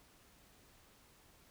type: silence
effects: pink hiss -65 dBFS RMS until 1.5 s